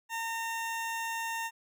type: tone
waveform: 20% pulse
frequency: 913 Hz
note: A#5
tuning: 36 cents flat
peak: -28 dBFS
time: 0.09-1.51 s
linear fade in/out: 50 ms
effects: none